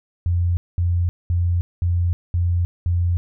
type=tone bursts; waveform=sine; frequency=87.31 Hz; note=F2; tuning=in tune; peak=-16 dBFS; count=6; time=0.26-3.17 s; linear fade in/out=0 ms; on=310 ms; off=210 ms; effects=none